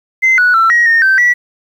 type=tone with pitch steps; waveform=sine; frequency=2067 / 1471 / 1340 / 1895 / 1836 / 1552 / 1950 Hz; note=C7 / F#6 / E6 / A#6 / A#6 / G6 / B6; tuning=-22 / -11 / +28 / +28 / -27 / -18 / -23 cents; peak=-5 dBFS; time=0.22-1.34 s; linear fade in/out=20 ms; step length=160 ms; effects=tanh soft clip ceiling -3 dBFS + 7-bit